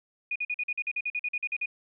sine tone bursts, 2460 Hz, D#7, 20 cents flat, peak -27 dBFS, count 15, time 0.31-1.659 s, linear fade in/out 5 ms, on 47 ms, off 46 ms, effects none

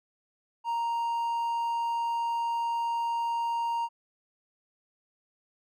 triangle tone, 932.3 Hz, A#5, in tune, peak -25 dBFS, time 0.64-3.89 s, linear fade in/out 50 ms, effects none

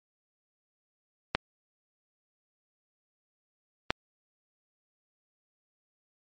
clicks, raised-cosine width 0.3 ms, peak -7 dBFS, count 2, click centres 1.35 / 3.905 s, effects MP3 32 kbps

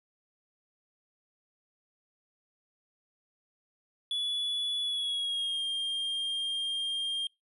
triangle tone with pitch glide, 3418 to 3208 Hz, G#7 to G7, +49 to +39 cents, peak -28 dBFS, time 4.11-7.27 s, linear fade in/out 2 ms, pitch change -110 cents, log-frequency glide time 4.82-5.64 s, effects noise-tail reverb RT60 0.2 s tail -26 dB re dry + resampled to 32000 Hz

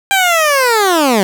15% pulse linear sweep, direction down, 798 to 183.3 Hz, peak -3 dBFS, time 0.11-1.23 s, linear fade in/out 0 ms, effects none

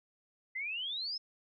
sine exponential sweep, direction up, 2002 to 5310 Hz, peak -35 dBFS, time 0.55-1.18 s, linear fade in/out 10 ms, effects none

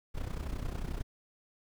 brown noise with amplitude modulation, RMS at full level -33 dBFS, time 0.14-1.03 s, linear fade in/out 20 ms, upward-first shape sine, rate 31.3 Hz, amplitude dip 75%, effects none

